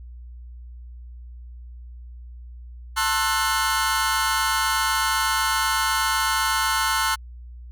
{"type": "chord", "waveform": "sawtooth", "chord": "F# half-diminished seventh", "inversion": "first", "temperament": "just", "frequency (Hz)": [888, 1065.6, 1332, 1480], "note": ["A5", "C6", "E6", "F#6"], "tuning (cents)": [16, 31, 18, 0], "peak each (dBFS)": -22, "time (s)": [2.96, 7.16], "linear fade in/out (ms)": 20, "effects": ["added 60 Hz sine -37 dBFS peak until 7.71 s"]}